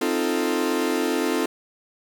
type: chord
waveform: 40% pulse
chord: F dominant seventh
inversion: second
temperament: equal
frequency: 261.6 / 311.1 / 349.2 / 440 Hz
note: C4 / Eb4 / F4 / A4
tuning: 0 / 0 / 0 / 0 cents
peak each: -26 dBFS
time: 0.01-1.46 s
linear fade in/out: 5 ms
effects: none